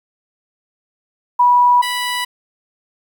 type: tone pair in turn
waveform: sine / 15% pulse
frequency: 977 / 984.9 Hz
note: B5 / B5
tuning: -19 / -5 cents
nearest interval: unison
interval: 14 cents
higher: second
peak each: -8 / -12 dBFS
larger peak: first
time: 1.39-1.82 / 1.82-2.25 s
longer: neither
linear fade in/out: 10 ms
effects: 8-bit